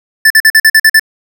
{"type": "tone bursts", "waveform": "square", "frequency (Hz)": 1760, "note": "A6", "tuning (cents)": 0, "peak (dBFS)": -3, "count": 8, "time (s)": [0.25, 0.996], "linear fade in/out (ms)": 5, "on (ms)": 53, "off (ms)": 46, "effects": []}